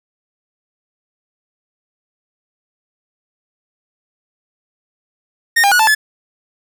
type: tone with pitch steps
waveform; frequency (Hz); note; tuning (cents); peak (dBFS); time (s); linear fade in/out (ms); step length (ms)
45% pulse; 1843 / 803 / 1460 / 880 / 1723; A#6 / G5 / F#6 / A5 / A6; -20 / +41 / -24 / 0 / -37; -9; 5.56-5.95; 10; 78
effects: none